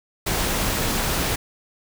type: noise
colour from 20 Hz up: pink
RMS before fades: -23 dBFS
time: 0.26-1.36 s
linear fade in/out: 10 ms
effects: none